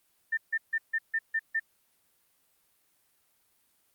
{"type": "tone bursts", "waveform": "sine", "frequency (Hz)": 1798, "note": "A6", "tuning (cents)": 37, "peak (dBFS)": -25, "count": 7, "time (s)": [0.32, 1.598], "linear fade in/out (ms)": 10, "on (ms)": 54, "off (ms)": 150, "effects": ["white hiss -70 dBFS RMS until 3.94 s", "Opus 32 kbps"]}